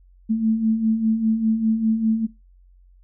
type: beating tone pair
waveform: sine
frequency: 217.7 / 222.7 Hz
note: A3 / A3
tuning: -18 / +21 cents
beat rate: 5 Hz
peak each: -25 / -18 dBFS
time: 0.29-2.27 s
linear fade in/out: 20 ms
effects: noise-tail reverb RT60 0.2 s tail -19 dB re dry + added 45 Hz sine -49 dBFS peak until 3.03 s